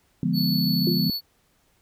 sine chord, D diminished seventh, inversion none, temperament equal with one note detuned, 146.83 / 174.11 / 207.7 / 246.9 Hz, D3 / F3 / Ab3 / Cb4, 0 / -5 / 0 / 0 cents, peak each -28 / -24 / -27 / -26 dBFS, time 0.23-1.1 s, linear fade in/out 2 ms
square tone, 4435 Hz, C#8, in tune, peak -26 dBFS, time 0.33-1.21 s, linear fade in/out 50 ms
sine tone with exponential decay, 349.2 Hz, F4, in tune, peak -20 dBFS, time 0.87-1.12 s, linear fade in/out 2 ms, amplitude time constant 54 ms
effects pink hiss -65 dBFS RMS until 1.81 s

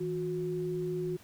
sine tone pair together, 161.56 / 362.7 Hz, E3 / F#4, -35 / -34 cents, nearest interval octave + major second, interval 1401 cents, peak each -36 / -32 dBFS, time 0-1.17 s, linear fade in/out 10 ms, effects pink hiss -57 dBFS RMS until 1.23 s

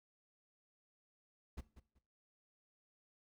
brown noise with echo, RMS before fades -44 dBFS, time 1.57-1.61 s, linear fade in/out 10 ms, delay 190 ms, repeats 2, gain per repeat -13 dB, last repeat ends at 1.99 s, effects noise-tail reverb RT60 0.4 s tail -17 dB re dry

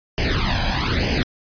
pink noise with flanger, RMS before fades -20 dBFS, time 0.18-1.23 s, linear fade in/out 0 ms, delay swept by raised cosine 0.38 to 1.26 ms, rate 1.1 Hz, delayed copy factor +0.85, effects resampled to 11025 Hz

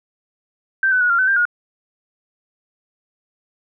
sine tone with pitch steps, 1562 / 1504 / 1457 / 1387 / 1517 / 1586 / 1439 Hz, G6 / F#6 / F#6 / F6 / F#6 / G6 / F#6, -7 / +28 / -27 / -12 / +43 / +20 / -49 cents, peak -13 dBFS, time 0.83-1.453 s, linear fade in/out 2 ms, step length 89 ms, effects none

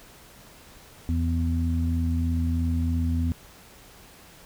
harmonic tone, 83.1 Hz, E2, 15 cents sharp, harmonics 1 / 2 / 3, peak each -23 / -35 / -28 dBFS, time 1.09-3.32 s, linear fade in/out 0 ms, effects pink hiss -50 dBFS RMS until 4.45 s

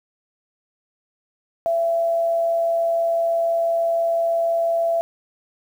sine tone with amplitude modulation, 671 Hz, E5, 31 cents sharp, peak -16 dBFS, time 1.66-5.01 s, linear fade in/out 0 ms, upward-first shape sine, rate 126 Hz, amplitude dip 25%, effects 8-bit

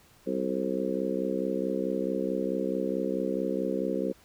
harmonic tone with a mistuned harmonic, 64.6 Hz, C2, 21 cents flat, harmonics 3 / 4 / 5 / 6 / 7 / 8, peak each -34 / -34 / -34 / -34 / -34 / -34 dBFS, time 0.26-4.13 s, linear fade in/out 20 ms, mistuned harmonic 8, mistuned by +44 cents, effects pink hiss -59 dBFS RMS until 4.24 s

